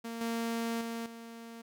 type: tone with level steps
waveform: sawtooth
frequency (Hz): 230.3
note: A#3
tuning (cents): -21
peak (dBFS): -34 / -28 / -32 / -41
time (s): 0.04-1.62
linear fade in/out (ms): 10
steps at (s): 0.21 / 0.81 / 1.06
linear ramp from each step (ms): 2
effects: none